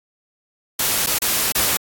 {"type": "noise with dropouts", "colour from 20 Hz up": "white", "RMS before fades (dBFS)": -19, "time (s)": [0.79, 1.77], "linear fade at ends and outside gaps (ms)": 5, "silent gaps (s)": [[1.063, 1.07], [1.186, 1.218], [1.522, 1.55]], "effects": ["AAC 64 kbps"]}